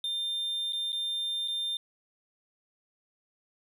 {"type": "tone with dropouts", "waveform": "triangle", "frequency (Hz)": 3600, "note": "A7", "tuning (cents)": 39, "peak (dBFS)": -28, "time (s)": [0.04, 1.77], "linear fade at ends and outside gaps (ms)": 2, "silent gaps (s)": [[0.724, 0.731], [0.921, 0.928], [1.477, 1.482]], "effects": []}